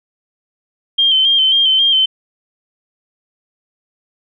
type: tone with vibrato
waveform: sine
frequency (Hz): 3141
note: G7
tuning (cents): +3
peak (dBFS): -9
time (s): 0.98-2.06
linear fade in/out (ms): 10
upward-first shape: square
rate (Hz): 3.7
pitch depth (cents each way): 36
effects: none